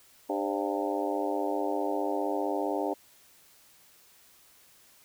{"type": "harmonic tone with a mistuned harmonic", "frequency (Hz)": 99.7, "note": "G2", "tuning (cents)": 30, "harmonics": [3, 4, 5, 6, 7, 8, 9], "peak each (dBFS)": [-33, -34, -35, -36, -36, -37, -38], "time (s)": [0.29, 2.94], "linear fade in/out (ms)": 10, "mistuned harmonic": 5, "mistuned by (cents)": 83, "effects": ["white hiss -59 dBFS RMS until 5.04 s"]}